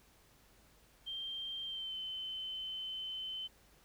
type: tone with pitch glide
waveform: sine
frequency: 3164 to 3060 Hz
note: G7 to G7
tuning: +15 to -42 cents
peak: -39 dBFS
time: 1.06-3.48 s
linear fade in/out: 20 ms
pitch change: -57 cents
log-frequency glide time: 1.65-1.97 s
effects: added 50 Hz sine -70 dBFS peak until 3.84 s + pink hiss -66 dBFS RMS until 3.84 s